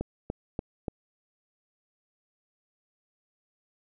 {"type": "click train", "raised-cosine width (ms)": 2, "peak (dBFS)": -17, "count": 4, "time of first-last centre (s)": [0.01, 0.882], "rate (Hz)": 3.44, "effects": []}